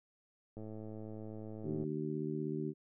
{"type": "click train", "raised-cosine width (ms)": 2, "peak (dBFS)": -34, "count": 138, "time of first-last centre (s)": [0.57, 1.839], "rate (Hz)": 108}
{"type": "harmonic tone", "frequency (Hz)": 76.3, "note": "D#2", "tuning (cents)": -33, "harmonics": [2, 3, 4, 5], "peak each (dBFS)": [-40, -42, -41, -40], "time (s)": [1.63, 2.74], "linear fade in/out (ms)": 50}
{"effects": []}